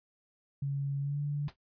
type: tone with pitch glide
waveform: sine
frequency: 139.7 to 145.21 Hz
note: C#3 to D3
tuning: +14 to -19 cents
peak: -30 dBFS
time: 0.62-1.48 s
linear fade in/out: 5 ms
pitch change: +67 cents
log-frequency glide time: 1-1.2 s
type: noise with exponential decay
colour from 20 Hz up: pink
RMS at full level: -41 dBFS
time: 1.48-1.56 s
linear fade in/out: 2 ms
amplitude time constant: 16 ms
effects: noise-tail reverb RT60 0.1 s tail -23 dB re dry + resampled to 11025 Hz